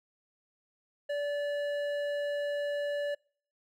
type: tone with hard clipping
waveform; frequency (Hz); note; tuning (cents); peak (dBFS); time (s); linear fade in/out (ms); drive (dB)
sine; 579; D5; -25; -32; 1.09-3.15; 10; 10
effects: noise-tail reverb RT60 0.5 s tail -26 dB re dry